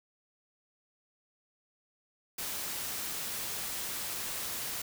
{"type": "noise", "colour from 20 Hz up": "white", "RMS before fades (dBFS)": -37, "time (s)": [2.38, 4.82], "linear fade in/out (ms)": 5, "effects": []}